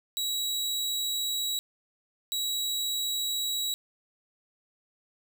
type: tone pair in turn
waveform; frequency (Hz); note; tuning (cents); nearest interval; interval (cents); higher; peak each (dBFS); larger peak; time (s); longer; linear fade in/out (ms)
sawtooth; 3882 / 3882; B7 / B7; -31 / -31; unison; 0; neither; -25; neither; 0.17-1.59 / 2.32-3.74; neither; 0
effects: 10-bit